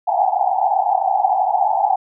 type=band-pass noise; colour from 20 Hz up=pink; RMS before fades=-17 dBFS; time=0.07-1.96 s; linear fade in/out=10 ms; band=720 to 850 Hz; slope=96 dB/octave; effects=none